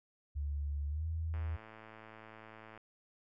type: tone with pitch glide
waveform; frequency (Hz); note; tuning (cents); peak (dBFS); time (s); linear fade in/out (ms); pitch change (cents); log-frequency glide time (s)
sine; 72.1 to 80.93; D2 to E2; -31 to -31; -34; 0.35-1.57; 20; +200; 0.88-1.06
type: click train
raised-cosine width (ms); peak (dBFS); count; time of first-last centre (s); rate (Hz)
0.5; -37; 159; 1.34-2.776; 110
effects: none